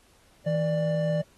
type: tone pair together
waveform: triangle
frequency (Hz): 161.3 / 592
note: E3 / D5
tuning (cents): -37 / +14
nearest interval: octave + major seventh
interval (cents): 2251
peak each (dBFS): -24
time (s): 0.46-1.22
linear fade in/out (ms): 10
effects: pink hiss -61 dBFS RMS until 1.37 s + AAC 32 kbps